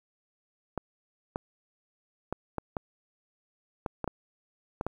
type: clicks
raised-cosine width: 1 ms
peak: -17 dBFS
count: 10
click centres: 0.777 / 1.359 / 2.326 / 2.583 / 2.768 / 3.862 / 4.043 / 4.077 / 4.811 / 4.866 s
effects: 9-bit